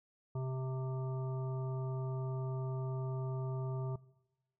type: harmonic tone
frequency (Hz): 130.7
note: C3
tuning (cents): -1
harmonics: 1 / 3 / 5 / 7 / 9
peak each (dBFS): -35 / -45 / -49 / -52 / -54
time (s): 0.35-3.96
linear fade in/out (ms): 5
effects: noise-tail reverb RT60 1.0 s tail -21 dB re dry